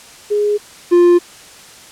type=tone pair in turn; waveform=sine / triangle; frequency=415.3 / 350 Hz; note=G#4 / F4; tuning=0 / +4 cents; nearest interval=minor third; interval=296 cents; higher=first; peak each=-12 / -4 dBFS; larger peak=second; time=0.3-0.58 / 0.91-1.19 s; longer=neither; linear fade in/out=20 ms; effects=white hiss -39 dBFS RMS until 1.91 s + low-pass 9000 Hz 12 dB/octave